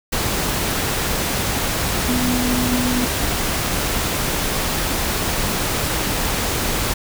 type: tone in noise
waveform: sine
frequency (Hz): 248.1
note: B3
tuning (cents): +8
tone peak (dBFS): -19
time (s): 2.08-3.05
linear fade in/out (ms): 10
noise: pink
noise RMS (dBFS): -21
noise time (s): 0.12-6.94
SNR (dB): -1
effects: none